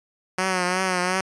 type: tone with vibrato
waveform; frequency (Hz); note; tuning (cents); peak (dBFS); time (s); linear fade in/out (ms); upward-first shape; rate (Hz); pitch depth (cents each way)
5% pulse; 183.8; F#3; -11; -10; 0.38-1.21; 5; triangle; 2.8; 62
effects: resampled to 22050 Hz